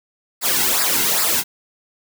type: noise with flanger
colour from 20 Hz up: white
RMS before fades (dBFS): -18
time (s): 0.41-1.44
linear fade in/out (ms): 50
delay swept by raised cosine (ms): 0.31 to 1.71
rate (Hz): 2.5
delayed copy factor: -0.75
effects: none